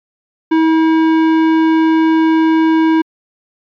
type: tone with tanh clipping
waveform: sine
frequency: 321.3 Hz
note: E4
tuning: 44 cents flat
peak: -10 dBFS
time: 0.51-3.02 s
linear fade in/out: 10 ms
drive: 15 dB
effects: MP3 96 kbps